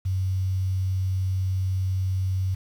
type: tone with quantisation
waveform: sine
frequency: 94.1 Hz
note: F#2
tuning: 30 cents sharp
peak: -22 dBFS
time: 0.05-2.55 s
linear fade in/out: 10 ms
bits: 8
effects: none